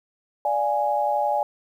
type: chord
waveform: sine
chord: D diminished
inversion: none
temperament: equal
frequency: 587.3 / 698.5 / 830.6 Hz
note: D5 / F5 / Ab5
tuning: 0 / 0 / 0 cents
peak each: -25 / -28 / -22 dBFS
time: 0.45-1.43 s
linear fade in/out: 2 ms
effects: 9-bit